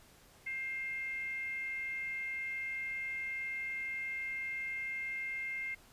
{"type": "tone with frequency modulation", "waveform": "sine", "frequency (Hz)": 2116, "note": "C7", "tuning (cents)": 19, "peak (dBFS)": -36, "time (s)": [0.46, 5.75], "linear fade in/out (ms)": 10, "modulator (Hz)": 534, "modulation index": 0.33, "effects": ["pink hiss -61 dBFS RMS until 5.92 s", "resampled to 32000 Hz"]}